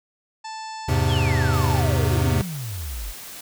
harmonic tone, 880 Hz, A5, in tune, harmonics 1 / 2 / 3 / 4 / 5 / 6 / 7 / 8 / 9, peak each -32 / -43 / -45 / -49 / -44 / -44 / -54 / -48 / -51 dBFS, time 0.44-1.81 s, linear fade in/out 10 ms
square chord, E augmented, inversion none, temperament equal with one note detuned, 82.41 / 103.17 / 130.81 Hz, E2 / G#2 / B#2, 0 / -11 / 0 cents, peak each -23 / -24 / -23 dBFS, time 0.88-2.42 s, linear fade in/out 10 ms
sine exponential sweep, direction down, 3587 to 41.2 Hz, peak -28 dBFS, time 1.07-3.14 s, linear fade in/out 50 ms
white noise, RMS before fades -38 dBFS, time 1.53-3.41 s, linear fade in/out 5 ms
effects none

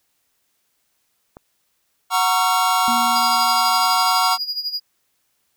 click, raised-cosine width 1 ms, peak -24 dBFS, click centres 1.369 s
square chord, Gb major seventh, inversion none, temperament equal with one note detuned, 740 / 932.3 / 1108.7 / 1361.1 Hz, Gb5 / Bb5 / Db6 / F6, 0 / 0 / 0 / -45 cents, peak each -22 dBFS, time 2.1-4.38 s, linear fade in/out 50 ms
sine tone with exponential decay, 237.1 Hz, A#3, 30 cents sharp, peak -23 dBFS, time 2.88-4.45 s, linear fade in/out 0 ms, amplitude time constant 340 ms
triangle tone with tremolo, 4879 Hz, D#8, 35 cents flat, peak -19 dBFS, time 3.15-4.8 s, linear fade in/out 10 ms, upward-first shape sine, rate 12 Hz, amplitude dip 75%
effects white hiss -68 dBFS RMS until 5.56 s

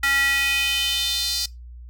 square tone with high-pass filter sweep, 276.4 Hz, C#4, 5 cents flat, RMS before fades -22 dBFS, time 0.03-1.46 s, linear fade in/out 5 ms, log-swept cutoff 1700 to 4700 Hz, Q 3.8, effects noise-tail reverb RT60 0.2 s tail -21 dB re dry + added 60 Hz sine -37 dBFS peak until 1.89 s

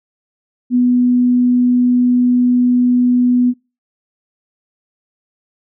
sine tone, 246.9 Hz, B3, in tune, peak -9 dBFS, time 0.7-3.54 s, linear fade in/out 50 ms, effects noise-tail reverb RT60 0.3 s tail -23 dB re dry

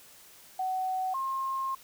sine tone pair in turn, 750 / 1066.8 Hz, F#5 / C6, +23 / +33 cents, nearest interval tritone, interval 610 cents, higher second, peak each -28 / -29 dBFS, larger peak first, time 0.59-1.14 / 1.14-1.75 s, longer second, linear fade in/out 5 ms, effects white hiss -54 dBFS RMS until 1.83 s

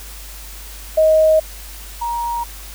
sine tone pair in turn, 629 / 942.4 Hz, D#5 / A#5, +19 / +19 cents, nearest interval perfect fifth, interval 700 cents, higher second, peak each -9 / -19 dBFS, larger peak first, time 0.97-1.4 / 2.01-2.44 s, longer neither, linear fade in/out 10 ms, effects added 50 Hz sine -34 dBFS peak until 2.74 s + white hiss -37 dBFS RMS until 2.74 s

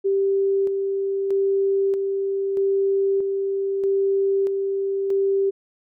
sine tone with tremolo, 392 Hz, G4, in tune, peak -17 dBFS, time 0.04-5.51 s, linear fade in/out 20 ms, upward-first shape square, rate 0.79 Hz, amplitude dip 35%, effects none

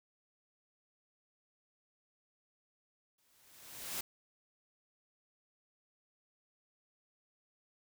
white noise with exponential growth, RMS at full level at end -37 dBFS, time 3.18-4.01 s, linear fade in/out 5 ms, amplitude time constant 180 ms, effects none

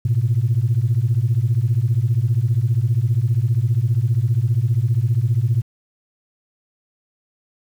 sine beating tone pair, 109.2 / 124.2 Hz, A2 / B2, -13 / +10 cents, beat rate 15 Hz, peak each -17 dBFS, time 0.05-5.62 s, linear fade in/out 5 ms, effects tanh soft clip ceiling -9 dBFS + 8-bit

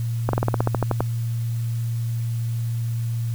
slowing click train, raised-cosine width 1 ms, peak -6 dBFS, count 12, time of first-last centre 0.29-1.006 s, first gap 43 ms, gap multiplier 1.08, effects added 116 Hz sine -22 dBFS peak until 3.34 s + white hiss -46 dBFS RMS until 3.34 s

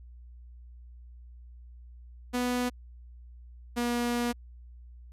sawtooth tone pair in turn, 246.8 / 239.9 Hz, B3 / A#3, -1 / +50 cents, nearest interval unison, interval 49 cents, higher first, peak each -23 dBFS, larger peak neither, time 2.33-2.7 / 3.76-4.33 s, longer second, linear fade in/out 20 ms, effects added 60 Hz sine -46 dBFS peak until 5.12 s + resampled to 32000 Hz

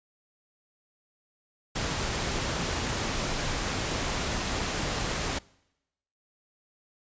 pink noise, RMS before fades -30 dBFS, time 1.75-5.39 s, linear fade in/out 10 ms, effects noise-tail reverb RT60 0.9 s tail -24 dB re dry + resampled to 16000 Hz

